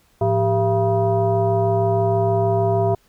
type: tone with frequency modulation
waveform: sine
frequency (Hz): 394.3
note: G4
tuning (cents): +10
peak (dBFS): -15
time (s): 0.21-2.95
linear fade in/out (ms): 5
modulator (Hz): 285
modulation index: 1.4
effects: pink hiss -59 dBFS RMS until 3.08 s